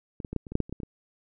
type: clicks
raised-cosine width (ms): 3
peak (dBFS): -24 / -22 / -21 / -14 / -29 / -24 / -10 / -13 / -30 / -20 / -25 / -23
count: 12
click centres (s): 0.202 / 0.248 / 0.33 / 0.363 / 0.468 / 0.52 / 0.554 / 0.603 / 0.695 / 0.726 / 0.802 / 0.833
effects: none